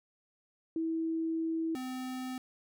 sine / square tone pair in turn, 325.3 / 256.6 Hz, E4 / C4, -23 / -34 cents, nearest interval major third, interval 411 cents, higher first, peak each -30 / -37 dBFS, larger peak first, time 0.76-1.75 / 1.75-2.38 s, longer first, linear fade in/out 2 ms, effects none

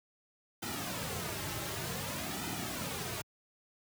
pink noise with flanger, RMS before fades -38 dBFS, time 0.62-3.22 s, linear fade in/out 10 ms, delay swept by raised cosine 1.8 to 4.2 ms, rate 0.54 Hz, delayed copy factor -0.7, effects high-pass 80 Hz 12 dB/octave

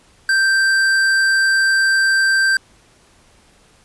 sine tone with hard clipping, 1568 Hz, G6, in tune, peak -14 dBFS, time 0.29-2.57 s, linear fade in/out 2 ms, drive 11 dB, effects pink hiss -52 dBFS RMS until 3.84 s + resampled to 24000 Hz

